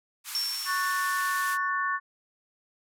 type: band-pass noise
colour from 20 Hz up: white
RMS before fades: -38 dBFS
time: 0.24-1.58 s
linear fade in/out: 50 ms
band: 910 to 14000 Hz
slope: 48 dB/octave
type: tone with exponential decay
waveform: sine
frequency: 5450 Hz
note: F8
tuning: 43 cents flat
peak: -25 dBFS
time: 0.35-1.69 s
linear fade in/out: 0 ms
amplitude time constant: 290 ms
type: chord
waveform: sine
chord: F# minor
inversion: second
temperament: just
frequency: 1110 / 1480 / 1776 Hz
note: C#6 / F#6 / A6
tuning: +2 / 0 / +16 cents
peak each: -28 / -33 / -30 dBFS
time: 0.65-2 s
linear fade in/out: 50 ms
effects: none